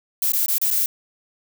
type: noise with dropouts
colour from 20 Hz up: violet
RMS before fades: -20 dBFS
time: 0.22-0.86 s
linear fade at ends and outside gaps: 2 ms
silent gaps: 0.321-0.334 / 0.461-0.482 / 0.582-0.615 / 0.704-0.71 s
effects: none